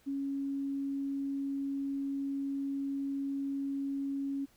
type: tone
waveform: sine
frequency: 276.5 Hz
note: C#4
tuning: 4 cents flat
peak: -32 dBFS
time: 0.06-4.46 s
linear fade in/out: 20 ms
effects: pink hiss -66 dBFS RMS until 4.56 s